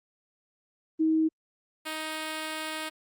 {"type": "tone pair in turn", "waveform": ["sine", "5% pulse"], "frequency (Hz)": [317.6, 313.2], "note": ["D#4", "D#4"], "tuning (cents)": [36, 11], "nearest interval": "unison", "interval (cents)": 25, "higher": "first", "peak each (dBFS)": [-21, -21], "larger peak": "neither", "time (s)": [[0.99, 1.29], [1.85, 2.9]], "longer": "second", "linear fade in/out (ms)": 20, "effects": ["Opus 24 kbps"]}